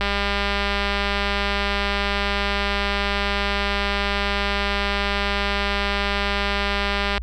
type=click train; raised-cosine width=0.3 ms; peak=-7 dBFS; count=1442; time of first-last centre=0.01-7.179 s; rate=201 Hz; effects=added 58 Hz sine -27 dBFS peak until 7.22 s